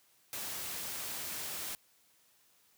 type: noise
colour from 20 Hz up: white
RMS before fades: -40 dBFS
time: 0.33-1.75 s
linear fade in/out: 0 ms
effects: white hiss -68 dBFS RMS until 2.77 s + high-pass 60 Hz 12 dB/octave